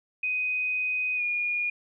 sine tone with pitch glide, 2502 to 2435 Hz, D#7 to D#7, +9 to -38 cents, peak -25 dBFS, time 0.23-1.7 s, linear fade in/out 5 ms, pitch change -47 cents, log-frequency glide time 1.16-1.22 s, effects none

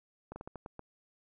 slowing click train, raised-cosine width 1 ms, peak -29 dBFS, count 7, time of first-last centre 0.32-0.793 s, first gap 40 ms, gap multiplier 1.27, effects none

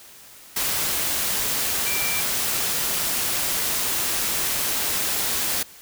sine tone in noise, 2347 Hz, D7, 2 cents flat, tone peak -28 dBFS, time 1.86-2.21 s, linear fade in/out 5 ms, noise white, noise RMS -24 dBFS, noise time 0.56-5.63 s, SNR -7 dB, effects white hiss -46 dBFS RMS until 5.81 s

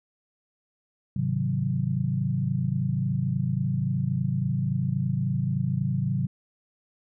sine chord, Ab dominant seventh, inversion none, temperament equal with one note detuned, 103.83 / 131.95 / 155.56 / 185 Hz, Ab2 / C3 / Eb3 / Gb3, 0 / +15 / 0 / 0 cents, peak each -32 / -26 / -31 / -29 dBFS, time 1.16-6.27 s, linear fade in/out 5 ms, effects none

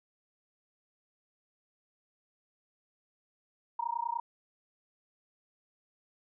sine tone with amplitude modulation, 941 Hz, A#5, 16 cents sharp, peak -27 dBFS, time 3.79-4.2 s, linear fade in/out 5 ms, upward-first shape sine, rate 30.1 Hz, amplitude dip 100%, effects none

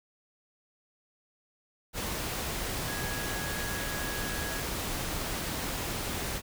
sine tone in noise, 1661.2 Hz, G#6, in tune, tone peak -39 dBFS, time 2.85-4.64 s, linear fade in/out 50 ms, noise pink, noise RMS -34 dBFS, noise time 1.93-6.42 s, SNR -8 dB, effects none

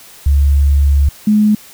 sine tone pair in turn, 70.6 / 211.6 Hz, C#2 / G#3, +32 / +33 cents, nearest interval octave + perfect fifth, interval 1901 cents, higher second, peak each -7 dBFS, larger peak neither, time 0.26-1.09 / 1.27-1.55 s, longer first, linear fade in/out 5 ms, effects white hiss -39 dBFS RMS until 1.73 s

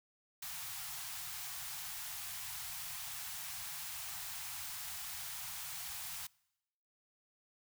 white band-stop noise, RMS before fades -44 dBFS, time 0.42-6.27 s, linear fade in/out 5 ms, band 170 to 680 Hz, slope 96 dB/octave, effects noise-tail reverb RT60 0.9 s tail -25 dB re dry

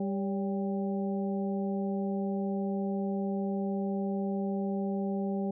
harmonic tone with a mistuned harmonic, 197.3 Hz, G3, 11 cents sharp, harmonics 1 / 2 / 3 / 4, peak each -30 / -36 / -40 / -42 dBFS, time 0-5.51 s, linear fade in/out 5 ms, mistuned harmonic 3, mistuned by -62 cents, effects none

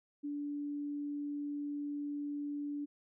sine tone, 290 Hz, D4, 22 cents flat, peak -36 dBFS, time 0.23-2.86 s, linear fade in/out 20 ms, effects none

